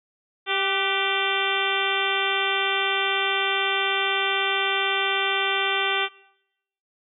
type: harmonic tone with a mistuned harmonic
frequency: 392 Hz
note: G4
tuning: in tune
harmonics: 1 / 2 / 3 / 4 / 5 / 6 / 7 / 8 / 9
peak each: -30 / -30 / -30 / -30 / -30 / -30 / -30 / -30 / -30 dBFS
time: 0.46-6.09 s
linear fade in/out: 50 ms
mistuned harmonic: 4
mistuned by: -52 cents
effects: noise-tail reverb RT60 0.8 s tail -20 dB re dry